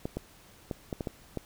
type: clicks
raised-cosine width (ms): 2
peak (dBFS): -19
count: 7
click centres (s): 0.055 / 0.17 / 0.712 / 0.928 / 1.008 / 1.072 / 1.373
effects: pink hiss -56 dBFS RMS until 1.45 s